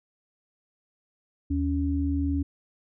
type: tone pair together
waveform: sine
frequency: 78.49 / 279.7 Hz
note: D#2 / C#4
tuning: +16 / +16 cents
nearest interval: octave + minor seventh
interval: 2200 cents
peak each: -26 dBFS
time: 1.5-2.43 s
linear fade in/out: 10 ms
effects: none